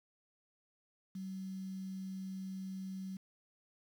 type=tone with quantisation; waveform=sine; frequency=190 Hz; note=F#3; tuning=46 cents sharp; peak=-40 dBFS; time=1.15-3.17 s; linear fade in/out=5 ms; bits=10; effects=none